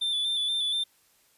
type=tone with vibrato; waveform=triangle; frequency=3520 Hz; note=A7; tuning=in tune; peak=-24 dBFS; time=0.01-0.84 s; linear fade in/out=10 ms; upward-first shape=square; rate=4.2 Hz; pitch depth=28 cents each way; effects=white hiss -64 dBFS RMS until 1.37 s + resampled to 32000 Hz

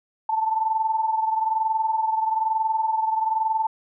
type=tone pair together; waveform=sine; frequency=880 / 901.1 Hz; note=A5 / A5; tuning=0 / +41 cents; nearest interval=unison; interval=41 cents; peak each=-21 / -27 dBFS; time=0.29-3.67 s; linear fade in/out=5 ms; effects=none

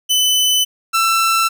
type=tone pair in turn; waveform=sawtooth; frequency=3012 / 1337.1 Hz; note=F#7 / E6; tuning=+30 / +24 cents; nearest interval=octave + major second; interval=1406 cents; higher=first; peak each=-9 dBFS; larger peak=neither; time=0.09-0.65 / 0.93-1.49 s; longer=neither; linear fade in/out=20 ms; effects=none

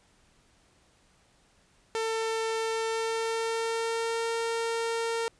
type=tone with pitch glide; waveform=sawtooth; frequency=448.2 to 458.7 Hz; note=A4 to A#4; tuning=+32 to -28 cents; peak=-24 dBFS; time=1.95-5.28 s; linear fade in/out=0 ms; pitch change=+40 cents; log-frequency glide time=2.58-4.3 s; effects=pink hiss -64 dBFS RMS until 5.39 s + resampled to 22050 Hz

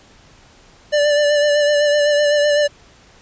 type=tone with vibrato; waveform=square; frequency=587.3 Hz; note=D5; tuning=in tune; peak=-13 dBFS; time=0.92-2.68 s; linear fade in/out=20 ms; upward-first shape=sine; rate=7.9 Hz; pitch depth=26 cents each way; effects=pink hiss -48 dBFS RMS until 3.21 s + resampled to 16000 Hz

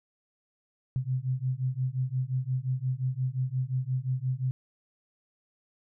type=beating tone pair; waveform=sine; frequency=126.3 / 132 Hz; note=B2 / C3; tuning=+39 / +16 cents; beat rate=5.7 Hz; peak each=-30 dBFS; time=0.96-4.51 s; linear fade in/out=0 ms; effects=none

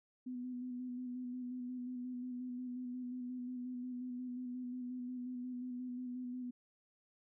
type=tone with vibrato; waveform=sine; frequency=249.4 Hz; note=B3; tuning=17 cents sharp; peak=-40 dBFS; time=0.26-6.51 s; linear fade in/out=10 ms; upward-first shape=square; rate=5.6 Hz; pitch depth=21 cents each way; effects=none

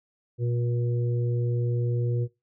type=harmonic tone; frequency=120 Hz; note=B2; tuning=49 cents flat; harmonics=1 / 3 / 4; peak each=-24 / -34 / -36 dBFS; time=0.38-2.28 s; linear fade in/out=50 ms; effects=noise-tail reverb RT60 0.2 s tail -18 dB re dry

